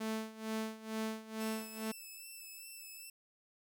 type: tone with tremolo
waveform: sawtooth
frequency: 220 Hz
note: A3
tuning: in tune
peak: -31 dBFS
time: 0-1.92 s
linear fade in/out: 10 ms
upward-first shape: sine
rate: 2.2 Hz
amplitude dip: 85%
type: tone with vibrato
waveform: 5% pulse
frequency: 2637 Hz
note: E7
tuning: in tune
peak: -40 dBFS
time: 1.4-3.1 s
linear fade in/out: 5 ms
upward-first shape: sine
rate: 2.5 Hz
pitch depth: 29 cents each way
effects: none